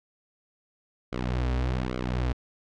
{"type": "tone with flanger", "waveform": "sawtooth", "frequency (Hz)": 62.5, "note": "B1", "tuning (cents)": 21, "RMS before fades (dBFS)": -28, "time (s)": [1.12, 2.33], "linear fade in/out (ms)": 10, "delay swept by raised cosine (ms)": [1.1, 5.9], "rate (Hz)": 1.2, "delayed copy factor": -1, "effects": ["low-pass 4000 Hz 12 dB/octave"]}